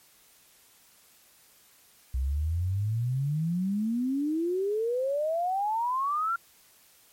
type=exponential sweep; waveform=sine; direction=up; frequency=62.1 to 1396.9 Hz; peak=-25 dBFS; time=2.14-6.36 s; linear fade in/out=5 ms; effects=white hiss -59 dBFS RMS until 7.12 s + MP3 64 kbps